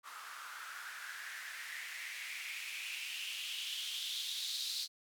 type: noise with band-pass filter sweep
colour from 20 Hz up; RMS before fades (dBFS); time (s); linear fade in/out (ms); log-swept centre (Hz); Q
blue; -43; 0.03-4.88; 50; 1200 to 4200; 4.7
effects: none